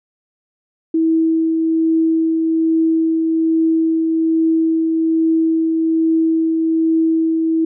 sine tone with tremolo, 324 Hz, E4, 30 cents flat, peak -11 dBFS, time 0.94-7.65 s, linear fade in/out 5 ms, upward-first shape triangle, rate 1.2 Hz, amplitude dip 30%, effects none

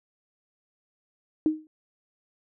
sine tone with exponential decay, 311.1 Hz, D#4, in tune, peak -16 dBFS, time 1.46-1.67 s, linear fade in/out 1 ms, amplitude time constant 44 ms, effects none

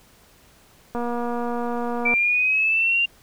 click train, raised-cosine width 1 ms, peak -15 dBFS, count 285, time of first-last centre 0.95-2.138 s, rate 239 Hz
sine linear sweep, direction up, 2325 to 2794 Hz, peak -17 dBFS, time 2.05-3.06 s, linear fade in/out 10 ms
effects pink hiss -54 dBFS RMS until 3.22 s

